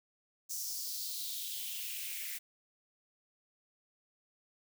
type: noise with high-pass filter sweep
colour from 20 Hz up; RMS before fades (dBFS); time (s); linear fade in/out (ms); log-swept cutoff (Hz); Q
blue; -40; 0.49-2.39; 20; 6000 to 2000; 3.6
effects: none